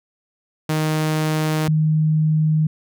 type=tone pair in turn; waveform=sawtooth / sine; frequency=155.56 / 155.56 Hz; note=D#3 / D#3; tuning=0 / 0 cents; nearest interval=unison; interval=0 cents; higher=neither; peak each=-14 dBFS; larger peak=neither; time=0.69-1.68 / 1.68-2.67 s; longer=neither; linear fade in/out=5 ms; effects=none